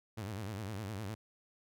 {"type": "tone with vibrato", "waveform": "sawtooth", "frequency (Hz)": 103.1, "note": "G#2", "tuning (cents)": -12, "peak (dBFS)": -35, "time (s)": [0.17, 1.15], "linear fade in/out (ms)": 10, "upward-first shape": "sine", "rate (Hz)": 9.8, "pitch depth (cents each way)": 160, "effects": []}